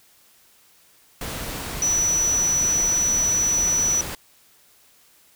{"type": "tone in noise", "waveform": "sine", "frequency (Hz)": 5920, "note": "F#8", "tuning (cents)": 0, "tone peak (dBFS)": -18, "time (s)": [1.82, 4.01], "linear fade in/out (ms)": 2, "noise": "pink", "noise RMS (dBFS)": -31, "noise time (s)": [1.21, 4.15], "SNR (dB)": 10, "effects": ["white hiss -56 dBFS RMS until 5.35 s"]}